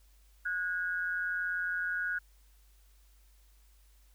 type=tone pair together; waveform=sine; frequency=1459 / 1637.7 Hz; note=F#6 / G#6; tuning=-25 / -25 cents; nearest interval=major second; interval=200 cents; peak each=-32 / -36 dBFS; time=0.45-2.19 s; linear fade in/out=10 ms; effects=added 50 Hz sine -59 dBFS peak until 4.14 s + white hiss -69 dBFS RMS until 4.14 s